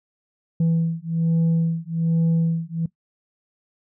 sine beating tone pair, 164.4 / 165.6 Hz, E3 / E3, -4 / +8 cents, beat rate 1.2 Hz, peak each -19 dBFS, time 0.6-2.86 s, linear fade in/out 5 ms, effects noise-tail reverb RT60 0.1 s tail -18 dB re dry + tanh soft clip ceiling -15 dBFS

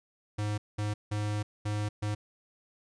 square tone bursts at uneven times, 104.8 Hz, G#2, 16 cents sharp, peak -30 dBFS, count 5, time 0.38-0.58 / 0.78-0.94 / 1.11-1.43 / 1.65-1.89 / 2.02-2.15 s, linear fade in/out 10 ms, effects resampled to 22050 Hz + 12-bit

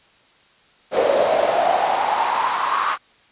brown noise with high-pass filter sweep, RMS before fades -19 dBFS, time 0.91-2.98 s, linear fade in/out 50 ms, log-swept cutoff 510 to 1200 Hz, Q 6.5, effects white hiss -54 dBFS RMS until 3.31 s + resampled to 8000 Hz

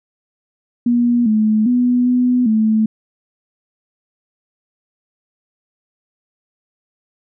sine tone with pitch steps, 240 / 215.8 / 246.3 / 248.5 / 218.4 Hz, B3 / A3 / B3 / B3 / A3, -49 / -33 / -5 / +11 / -13 cents, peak -11 dBFS, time 0.86-2.86 s, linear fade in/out 5 ms, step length 400 ms, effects none

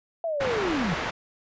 sine linear sweep, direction down, 681 to 152.1 Hz, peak -25 dBFS, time 0.24-0.94 s, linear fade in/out 2 ms
white low-pass noise, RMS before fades -30 dBFS, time 0.4-1.11 s, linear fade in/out 10 ms, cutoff 1800 Hz, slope 12 dB/octave
effects resampled to 16000 Hz

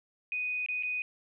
sine tone with dropouts, 2489 Hz, D#7, in tune, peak -30 dBFS, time 0.32-1.02 s, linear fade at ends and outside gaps 1 ms, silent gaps 0.662-0.686 / 0.826-0.833 s, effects none

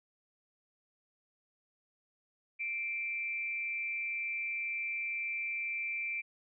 sine tone with amplitude modulation, 2349 Hz, D7, in tune, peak -31 dBFS, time 2.59-6.22 s, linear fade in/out 20 ms, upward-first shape sine, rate 220 Hz, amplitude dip 55%, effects none

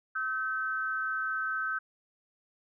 sine tone pair together, 1293 / 1537.6 Hz, E6 / G6, -34 / -34 cents, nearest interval minor third, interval 300 cents, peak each -34 / -31 dBFS, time 0.15-1.79 s, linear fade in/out 10 ms, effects none

